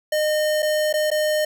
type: tone with dropouts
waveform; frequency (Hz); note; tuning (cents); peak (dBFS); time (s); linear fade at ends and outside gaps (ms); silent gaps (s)
square; 611; D#5; -32; -19; 0.12-1.45; 5; 0.623-0.627 / 0.928-0.938 / 1.104-1.114
effects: none